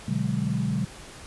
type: chord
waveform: sine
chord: G# half-diminished seventh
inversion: first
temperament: equal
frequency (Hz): 123.47 / 146.83 / 185 / 207.7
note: B2 / D3 / F#3 / G#3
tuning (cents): 0 / 0 / 0 / 0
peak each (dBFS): -29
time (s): 0.08-0.85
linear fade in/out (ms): 5
effects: pink hiss -44 dBFS RMS until 1.26 s + resampled to 24000 Hz